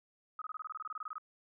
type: tone bursts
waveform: sine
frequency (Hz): 1264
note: D#6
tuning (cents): +27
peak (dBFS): -38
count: 16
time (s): 0.39-1.182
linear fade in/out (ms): 2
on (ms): 27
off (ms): 24
effects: none